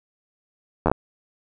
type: slowing click train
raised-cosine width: 1 ms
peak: -5 dBFS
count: 5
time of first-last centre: 0.86-0.916 s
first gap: 11 ms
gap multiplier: 1.16
effects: none